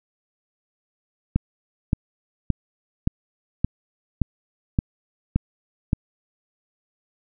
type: click train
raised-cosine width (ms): 5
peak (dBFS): -6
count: 9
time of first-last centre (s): 1.36-5.931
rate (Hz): 1.75
effects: none